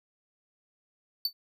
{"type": "tone with exponential decay", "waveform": "square", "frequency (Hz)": 4527, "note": "C#8", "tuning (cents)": 36, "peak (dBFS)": -22, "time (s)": [1.25, 1.33], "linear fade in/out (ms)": 2, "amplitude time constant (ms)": 16, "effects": []}